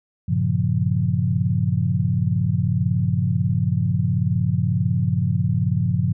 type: chord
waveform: sine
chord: G half-diminished seventh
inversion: none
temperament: equal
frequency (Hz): 98 / 116.54 / 138.59 / 174.61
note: G2 / Bb2 / Db3 / F3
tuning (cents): 0 / 0 / 0 / 0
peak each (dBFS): -23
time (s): 0.28-6.13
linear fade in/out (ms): 10
effects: none